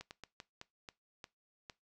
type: slowing click train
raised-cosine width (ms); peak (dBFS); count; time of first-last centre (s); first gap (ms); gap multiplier
0.2; -29; 8; 0.01-1.698; 99; 1.29
effects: noise-tail reverb RT60 0.2 s tail -20 dB re dry